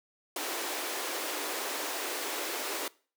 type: high-pass noise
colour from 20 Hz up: pink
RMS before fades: -35 dBFS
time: 0.36-2.88 s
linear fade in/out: 2 ms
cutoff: 300 Hz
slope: 48 dB/octave
effects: noise-tail reverb RT60 0.4 s tail -22 dB re dry